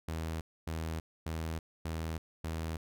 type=tone bursts; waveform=sawtooth; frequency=80.7 Hz; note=E2; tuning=36 cents flat; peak=-31 dBFS; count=5; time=0.08-2.77 s; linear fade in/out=5 ms; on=330 ms; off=260 ms; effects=none

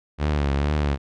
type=tone with vibrato; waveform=sawtooth; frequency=72.2 Hz; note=D2; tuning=29 cents flat; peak=-16 dBFS; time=0.18-0.98 s; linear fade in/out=50 ms; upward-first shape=triangle; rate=2.2 Hz; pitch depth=89 cents each way; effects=low-pass 4000 Hz 12 dB/octave

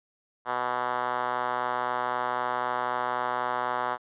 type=tone with band-pass filter; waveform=5% pulse; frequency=123.9 Hz; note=B2; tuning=6 cents sharp; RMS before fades=-29 dBFS; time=0.45-3.98 s; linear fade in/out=50 ms; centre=1000 Hz; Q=1.4; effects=resampled to 8000 Hz

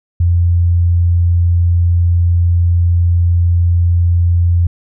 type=tone; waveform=sine; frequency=86.5 Hz; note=F2; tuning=16 cents flat; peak=-8 dBFS; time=0.2-4.67 s; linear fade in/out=5 ms; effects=none

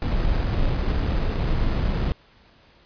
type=noise with sample-and-hold; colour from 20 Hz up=brown; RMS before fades=-22 dBFS; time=0.02-2.12 s; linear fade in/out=0 ms; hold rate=3150 Hz; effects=pink hiss -55 dBFS RMS until 2.85 s + resampled to 11025 Hz

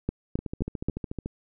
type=two click trains; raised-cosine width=3 ms; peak=-13 / -19 dBFS; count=4 / 13; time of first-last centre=0.09-0.886 / 0.39-1.26 s; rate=3.77 / 13.8 Hz; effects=none

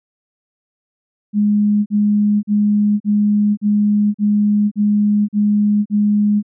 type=tone bursts; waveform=sine; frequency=207.7 Hz; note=G#3; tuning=in tune; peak=-11 dBFS; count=9; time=1.33-6.428 s; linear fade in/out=50 ms; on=530 ms; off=41 ms; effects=none

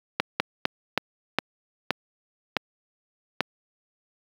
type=slowing click train; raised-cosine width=0.3 ms; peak=-4 dBFS; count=8; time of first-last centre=0.2-3.406 s; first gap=200 ms; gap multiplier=1.27; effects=high-pass 150 Hz 12 dB/octave + 7-bit

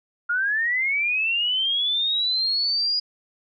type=linear sweep; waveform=sine; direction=up; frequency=1396.9 to 4916 Hz; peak=-20 dBFS; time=0.29-3 s; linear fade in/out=10 ms; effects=none

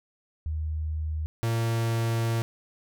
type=tone pair in turn; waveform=sine / 45% pulse; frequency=77.78 / 114.87 Hz; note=D#2 / A#2; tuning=0 / -25 cents; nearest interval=perfect fifth; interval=675 cents; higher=second; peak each=-27 / -24 dBFS; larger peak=second; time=0.46-1.26 / 1.43-2.42 s; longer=second; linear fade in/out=0 ms; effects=none

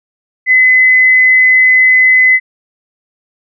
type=tone; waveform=sine; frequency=2026 Hz; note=B6; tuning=44 cents sharp; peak=-4 dBFS; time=0.46-2.4 s; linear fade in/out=50 ms; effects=none

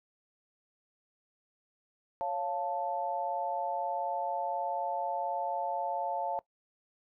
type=chord; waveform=sine; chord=Db augmented; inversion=none; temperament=equal; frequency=554.4 / 698.5 / 880 Hz; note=Db5 / F5 / A5; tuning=0 / 0 / 0 cents; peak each=-37 / -35 / -34 dBFS; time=2.21-6.39 s; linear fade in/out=0 ms; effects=noise-tail reverb RT60 0.1 s tail -19 dB re dry

